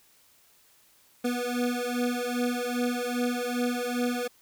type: beating tone pair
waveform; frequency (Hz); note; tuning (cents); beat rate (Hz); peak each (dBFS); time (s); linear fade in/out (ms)
25% pulse; 243.2 / 245.7; B3 / B3; -26 / -9; 2.5; -26; 1.24-4.28; 10
effects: white hiss -61 dBFS RMS until 4.41 s